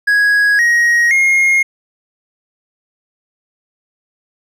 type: tone with pitch steps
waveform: triangle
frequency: 1661.2 / 1886.3 / 2142 Hz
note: G#6 / A#6 / C7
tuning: 0 / +20 / +40 cents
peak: -7 dBFS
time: 0.07-1.63 s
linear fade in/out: 10 ms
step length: 520 ms
effects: none